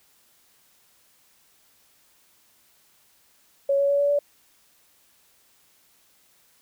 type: tone with pitch steps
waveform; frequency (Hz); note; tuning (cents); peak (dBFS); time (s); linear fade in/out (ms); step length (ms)
sine; 556 / 561.2 / 566.4 / 571.6 / 576.9; C#5 / C#5 / C#5 / D5 / D5; +5 / +21 / +37 / -47 / -31; -18; 3.69-4.19; 5; 100
effects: white hiss -61 dBFS RMS until 6.61 s